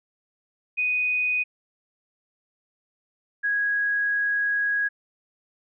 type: tone pair in turn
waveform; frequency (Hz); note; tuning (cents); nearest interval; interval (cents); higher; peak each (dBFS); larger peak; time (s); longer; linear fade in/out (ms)
sine; 2489 / 1655; D#7 / G#6; 0 / -6; perfect fifth; 706; first; -21; neither; 0.77-1.44 / 3.43-4.89; second; 20
effects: none